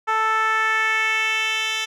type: tone with band-pass filter sweep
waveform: 10% pulse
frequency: 440 Hz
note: A4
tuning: in tune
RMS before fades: -21 dBFS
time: 0.07-1.86 s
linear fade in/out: 20 ms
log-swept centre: 1100 to 3800 Hz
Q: 2.1
effects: none